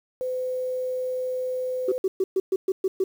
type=tone; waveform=sine; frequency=509 Hz; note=C5; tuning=48 cents flat; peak=-25 dBFS; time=0.21-1.98 s; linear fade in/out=0 ms
type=tone bursts; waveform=sine; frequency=380.3 Hz; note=F#4; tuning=48 cents sharp; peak=-18 dBFS; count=8; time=1.88-3.04 s; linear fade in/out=5 ms; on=40 ms; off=120 ms
effects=tanh soft clip ceiling -13 dBFS + 8-bit